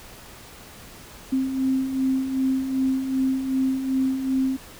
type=beating tone pair; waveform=sine; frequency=261.6 / 264.2 Hz; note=C4 / C4; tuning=0 / +17 cents; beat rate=2.6 Hz; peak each=-29 / -21 dBFS; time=1.32-4.57 s; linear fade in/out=10 ms; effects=pink hiss -44 dBFS RMS until 4.79 s